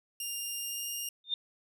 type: tone with pitch glide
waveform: 10% pulse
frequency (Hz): 2804 to 2825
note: F7 to F7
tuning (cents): +6 to +19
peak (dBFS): -27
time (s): 0.2-1.09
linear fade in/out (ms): 2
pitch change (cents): +13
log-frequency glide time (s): 0.55-0.88
type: tone with exponential growth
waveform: sine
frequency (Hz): 3622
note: A7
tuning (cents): +49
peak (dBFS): -24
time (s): 1.24-1.34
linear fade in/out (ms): 2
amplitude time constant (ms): 21
effects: none